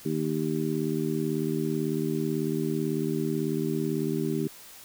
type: harmonic tone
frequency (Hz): 78.1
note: D#2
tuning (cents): +7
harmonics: 2 / 3 / 4 / 5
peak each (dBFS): -31 / -31 / -31 / -31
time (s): 0.05-4.48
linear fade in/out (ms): 10
effects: white hiss -48 dBFS RMS until 4.84 s